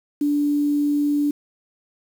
sine tone with quantisation, 291.3 Hz, D4, 14 cents flat, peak -17 dBFS, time 0.21-1.31 s, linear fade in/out 5 ms, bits 7, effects none

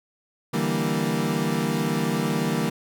30% pulse chord, E half-diminished seventh, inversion third, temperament equal, 146.83 / 164.81 / 196 / 233.1 Hz, D3 / E3 / G3 / Bb3, 0 / 0 / 0 / 0 cents, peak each -27 / -25 / -26 / -24 dBFS, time 0.53-2.7 s, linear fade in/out 10 ms, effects none

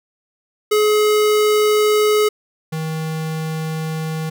square tone pair in turn, 423.6 / 158.67 Hz, G#4 / D#3, +34 / +34 cents, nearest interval octave + perfect fourth, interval 1700 cents, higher first, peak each -13 / -22 dBFS, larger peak first, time 0.71-2.29 / 2.72-4.3 s, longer neither, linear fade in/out 10 ms, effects none

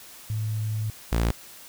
sine / sawtooth tone pair in turn, 108.4 / 57.24 Hz, A2 / A#1, -25 / -31 cents, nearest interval major seventh, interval 1106 cents, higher first, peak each -25 / -17 dBFS, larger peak second, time 0.3-0.9 / 1.12-1.31 s, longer first, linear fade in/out 0 ms, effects white hiss -46 dBFS RMS until 1.68 s

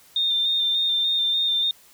sine tone with vibrato, 3626 Hz, A#7, 49 cents flat, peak -19 dBFS, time 0.16-1.71 s, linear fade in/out 2 ms, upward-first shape square, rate 3.4 Hz, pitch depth 18 cents each way, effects white hiss -53 dBFS RMS until 1.93 s

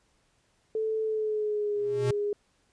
sine tone with pitch glide, 438.8 to 411.8 Hz, A4 to G#4, -5 to -15 cents, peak -26 dBFS, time 0.75-2.33 s, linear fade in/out 2 ms, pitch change -110 cents, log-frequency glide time 1.03-1.78 s
square tone with exponential growth, 123.47 Hz, B2, in tune, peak -24 dBFS, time 1.75-2.11 s, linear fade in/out 5 ms, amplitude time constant 77 ms
effects pink hiss -69 dBFS RMS until 2.72 s + resampled to 22050 Hz

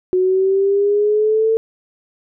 sine exponential sweep, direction up, 365.7 to 449.8 Hz, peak -12 dBFS, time 0.13-1.57 s, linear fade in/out 0 ms, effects none

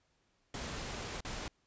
pink noise with dropouts, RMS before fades -41 dBFS, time 0.54-1.48 s, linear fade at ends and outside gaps 2 ms, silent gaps 1.206-1.249 s, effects pink hiss -75 dBFS RMS until 1.66 s + resampled to 16000 Hz

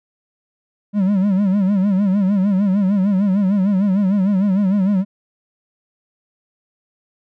triangle tone with vibrato, 196 Hz, G3, in tune, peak -11 dBFS, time 0.93-5.05 s, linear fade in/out 50 ms, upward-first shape sine, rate 6.6 Hz, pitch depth 110 cents each way, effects none

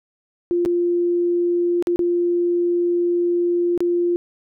sine tone with dropouts, 348.5 Hz, F4, 4 cents flat, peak -16 dBFS, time 0.51-4.16 s, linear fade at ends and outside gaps 0 ms, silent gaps 0.651-0.659 / 1.825-1.871 / 1.96-1.992 / 3.777-3.805 s, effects none

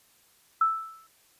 sine tone with exponential decay, 1318.5 Hz, E6, in tune, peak -17 dBFS, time 0.61-1.07 s, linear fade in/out 5 ms, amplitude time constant 100 ms, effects white hiss -62 dBFS RMS until 1.39 s + resampled to 32000 Hz

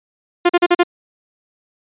sawtooth tone bursts, 351 Hz, F4, 9 cents sharp, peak -5 dBFS, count 5, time 0.45-0.834 s, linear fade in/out 10 ms, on 44 ms, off 41 ms, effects resampled to 8000 Hz

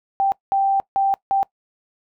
sine tone bursts at uneven times, 784 Hz, G5, in tune, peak -15 dBFS, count 4, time 0.2-0.32 / 0.52-0.8 / 0.96-1.14 / 1.31-1.43 s, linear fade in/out 0 ms, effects noise-tail reverb RT60 0.1 s tail -22 dB re dry

